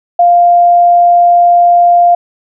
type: tone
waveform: sine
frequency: 698.5 Hz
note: F5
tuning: in tune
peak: -3 dBFS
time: 0.19-2.15 s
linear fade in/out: 5 ms
effects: none